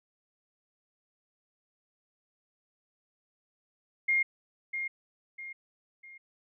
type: tone with echo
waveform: sine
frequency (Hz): 2128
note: C7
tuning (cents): +29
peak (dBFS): -23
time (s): 4.08-4.23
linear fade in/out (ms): 10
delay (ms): 650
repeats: 3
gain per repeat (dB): -8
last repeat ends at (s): 6.18
effects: none